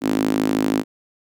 sawtooth tone with high-pass filter, 52.8 Hz, G#1, 29 cents sharp, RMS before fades -20 dBFS, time 0.01-0.84 s, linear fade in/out 50 ms, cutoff 270 Hz, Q 4.5, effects none

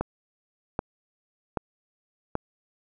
click train, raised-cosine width 1 ms, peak -12 dBFS, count 4, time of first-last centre 0.01-2.354 s, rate 1.28 Hz, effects none

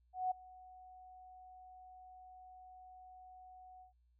sine tone with ADSR envelope, 740 Hz, F#5, in tune, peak -31 dBFS, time 0.13-3.93 s, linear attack 180 ms, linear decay 10 ms, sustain -23 dB, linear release 120 ms, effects added 60 Hz sine -69 dBFS peak until 4.19 s

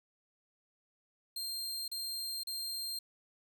sawtooth tone bursts, 4186 Hz, C8, in tune, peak -34 dBFS, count 3, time 1.36-2.99 s, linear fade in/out 5 ms, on 520 ms, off 35 ms, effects 11-bit

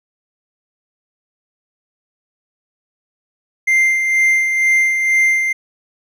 triangle tone with tremolo, 2093 Hz, C7, in tune, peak -8 dBFS, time 3.67-5.53 s, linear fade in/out 10 ms, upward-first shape sine, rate 2.1 Hz, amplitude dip 45%, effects none

